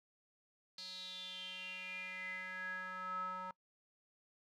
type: tone with band-pass filter sweep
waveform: square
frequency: 185 Hz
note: F#3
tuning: in tune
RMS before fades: -45 dBFS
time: 0.78-3.51 s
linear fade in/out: 2 ms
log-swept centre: 4400 to 1100 Hz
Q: 8.7
effects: noise-tail reverb RT60 0.1 s tail -23 dB re dry